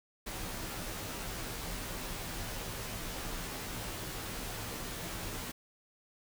pink noise with comb filter, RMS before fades -40 dBFS, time 0.26-5.52 s, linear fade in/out 10 ms, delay 14 ms, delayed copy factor -0.6, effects none

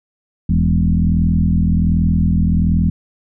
sine tone with frequency modulation, 126.9 Hz, B2, 47 cents sharp, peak -11 dBFS, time 0.49-2.9 s, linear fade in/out 5 ms, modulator 41.3 Hz, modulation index 2.3, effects none

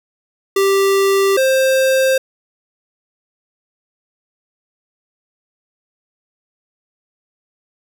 square tone pair in turn, 392 / 527.7 Hz, G4 / C5, 0 / +15 cents, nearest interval perfect fourth, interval 515 cents, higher second, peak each -12 dBFS, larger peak neither, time 0.56-1.37 / 1.37-2.18 s, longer neither, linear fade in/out 5 ms, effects none

